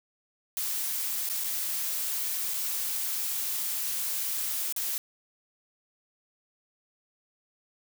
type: noise with dropouts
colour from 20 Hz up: blue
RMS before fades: -31 dBFS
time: 0.57-4.98 s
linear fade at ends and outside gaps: 0 ms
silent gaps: 1.29-1.298 / 1.438-1.443 / 2.537-2.541 / 4.725-4.763 s
effects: none